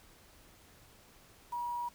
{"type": "tone with quantisation", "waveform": "sine", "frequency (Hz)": 960, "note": "B5", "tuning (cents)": -49, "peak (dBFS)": -34, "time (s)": [1.52, 1.89], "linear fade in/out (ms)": 10, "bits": 9, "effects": ["pink hiss -60 dBFS RMS until 1.94 s"]}